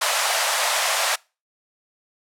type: high-pass noise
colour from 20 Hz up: pink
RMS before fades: -21 dBFS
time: 0.01-1.16 s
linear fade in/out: 10 ms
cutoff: 580 Hz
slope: 48 dB/octave
effects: noise-tail reverb RT60 0.3 s tail -25 dB re dry + low-pass 11000 Hz 12 dB/octave